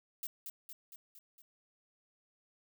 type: noise with echo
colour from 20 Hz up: violet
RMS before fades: -40 dBFS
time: 0.23-0.27 s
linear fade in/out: 2 ms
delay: 230 ms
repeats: 5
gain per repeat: -4 dB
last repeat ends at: 1.42 s
effects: none